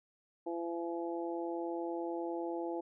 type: harmonic tone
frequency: 169.5 Hz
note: E3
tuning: 49 cents sharp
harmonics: 2 / 3 / 4 / 5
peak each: -37 / -42 / -44 / -44 dBFS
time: 0.46-2.81 s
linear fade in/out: 10 ms
effects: none